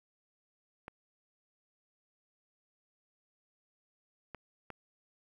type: clicks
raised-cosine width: 0.5 ms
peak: -28 dBFS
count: 3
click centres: 0.881 / 4.347 / 4.703 s
effects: 10-bit